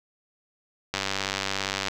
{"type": "click train", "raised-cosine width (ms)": 0.2, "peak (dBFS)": -9, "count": 93, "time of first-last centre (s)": [0.94, 1.884], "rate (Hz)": 97.5, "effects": []}